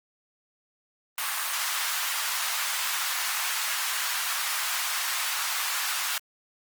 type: high-pass noise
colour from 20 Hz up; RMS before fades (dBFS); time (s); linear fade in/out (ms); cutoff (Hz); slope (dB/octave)
pink; -29; 1.18-6.18; 2; 1000; 24
effects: Opus 32 kbps